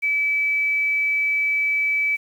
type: tone with quantisation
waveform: sine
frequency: 2300 Hz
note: D7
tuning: 37 cents flat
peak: -18 dBFS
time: 0.02-2.17 s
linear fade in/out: 20 ms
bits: 8
effects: none